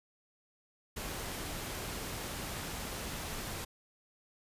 pink noise, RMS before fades -40 dBFS, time 0.96-3.65 s, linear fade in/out 10 ms, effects resampled to 32000 Hz

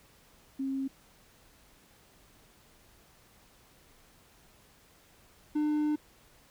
sine / triangle tone pair in turn, 269.1 / 300.7 Hz, C4 / D4, +49 / +41 cents, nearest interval major second, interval 192 cents, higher second, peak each -30 / -24 dBFS, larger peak second, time 0.59-0.88 / 5.55-5.96 s, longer second, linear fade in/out 10 ms, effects pink hiss -61 dBFS RMS until 6.5 s

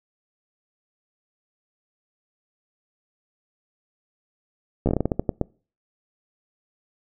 slowing click train, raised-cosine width 2 ms, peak -8 dBFS, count 12, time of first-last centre 4.86-5.413 s, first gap 13 ms, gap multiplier 1.25, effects noise-tail reverb RT60 0.4 s tail -25 dB re dry

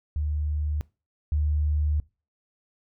sine tone pair in turn, 75 / 75 Hz, D2 / D2, +37 / +37 cents, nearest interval unison, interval 0 cents, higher neither, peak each -24 / -21 dBFS, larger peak second, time 0.16-0.81 / 1.32-2 s, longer second, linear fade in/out 0 ms, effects noise-tail reverb RT60 0.3 s tail -22 dB re dry

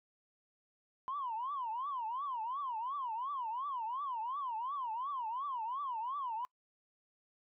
sine tone with vibrato, 1007 Hz, B5, 33 cents sharp, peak -35 dBFS, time 1.08-6.45 s, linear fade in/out 0 ms, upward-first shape triangle, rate 2.8 Hz, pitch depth 280 cents each way, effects noise-tail reverb RT60 0.1 s tail -25 dB re dry + tanh soft clip ceiling -31 dBFS

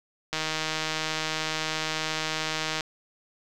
click train, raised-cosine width 0.2 ms, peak -11 dBFS, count 390, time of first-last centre 0.33-2.808 s, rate 157 Hz, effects none

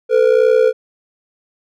triangle ring-modulated tone, 475 Hz, A#4, 33 cents sharp, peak -4 dBFS, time 0.09-0.73 s, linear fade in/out 50 ms, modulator 31.1 Hz, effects none

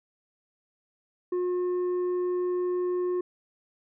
triangle tone with tanh clipping, 359.4 Hz, F4, 50 cents sharp, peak -26 dBFS, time 1.32-3.21 s, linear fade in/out 5 ms, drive 9 dB, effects none

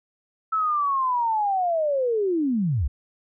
sine linear sweep, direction down, 1318.5 to 55 Hz, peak -20 dBFS, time 0.52-2.88 s, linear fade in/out 10 ms, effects none

